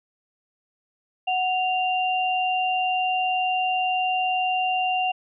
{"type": "tone pair together", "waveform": "sine", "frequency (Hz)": [740, 2781], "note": ["F#5", "F7"], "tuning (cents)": [0, -8], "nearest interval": "octave + major seventh", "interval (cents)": 2292, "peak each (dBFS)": [-22, -26], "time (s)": [1.27, 5.12], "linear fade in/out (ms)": 10, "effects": []}